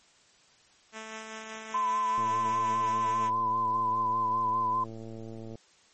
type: tone with tremolo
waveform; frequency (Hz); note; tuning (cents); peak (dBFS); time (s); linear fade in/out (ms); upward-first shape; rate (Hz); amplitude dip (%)
5% pulse; 220; A3; 0; -27; 0.92-3.31; 50; sine; 5.2; 30
type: tone with vibrato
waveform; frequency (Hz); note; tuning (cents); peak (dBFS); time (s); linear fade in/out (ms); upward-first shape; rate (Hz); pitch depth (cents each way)
sine; 1015; B5; +47; -25; 1.74-4.84; 5; sine; 5; 35
type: click train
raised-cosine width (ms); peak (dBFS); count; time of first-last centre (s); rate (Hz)
2; -30; 379; 2.18-5.555; 112
effects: white hiss -61 dBFS RMS until 5.93 s + MP3 32 kbps